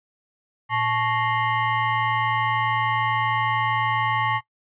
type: tone with frequency modulation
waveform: sine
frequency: 116.54 Hz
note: A#2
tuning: in tune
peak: -20 dBFS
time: 0.69-4.41 s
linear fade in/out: 50 ms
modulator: 988 Hz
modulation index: 1.9
effects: noise-tail reverb RT60 0.1 s tail -18 dB re dry + resampled to 8000 Hz